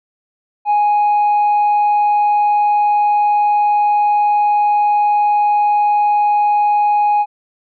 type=tone with tanh clipping; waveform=sine; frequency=830.6 Hz; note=G#5; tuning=in tune; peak=-11 dBFS; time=0.65-7.26 s; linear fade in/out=50 ms; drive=1 dB; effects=none